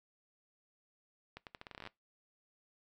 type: accelerating click train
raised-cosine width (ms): 0.3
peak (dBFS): -30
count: 14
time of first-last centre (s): 1.37-1.873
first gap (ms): 98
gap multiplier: 0.82
effects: noise-tail reverb RT60 0.2 s tail -21 dB re dry